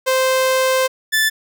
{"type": "tone pair in turn", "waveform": "sawtooth", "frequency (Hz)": [521, 1752.4], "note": ["C5", "A6"], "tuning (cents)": [-7, -7], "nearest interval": "octave + major sixth", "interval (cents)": 2100, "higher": "second", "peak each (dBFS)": [-10, -10], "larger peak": "neither", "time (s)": [[0.06, 0.88], [1.12, 1.3]], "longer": "first", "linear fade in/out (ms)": 20, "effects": []}